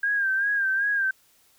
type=tone with vibrato; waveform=sine; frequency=1602 Hz; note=G6; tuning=37 cents sharp; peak=-21 dBFS; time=0.03-1.11 s; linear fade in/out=5 ms; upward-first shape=sine; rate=2.6 Hz; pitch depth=64 cents each way; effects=white hiss -61 dBFS RMS until 1.58 s